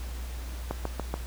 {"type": "click train", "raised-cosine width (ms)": 1, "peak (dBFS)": -16, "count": 4, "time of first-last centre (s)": [0.71, 1.14], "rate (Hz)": 6.97, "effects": ["added 60 Hz sine -34 dBFS peak until 1.26 s", "pink hiss -46 dBFS RMS until 1.26 s"]}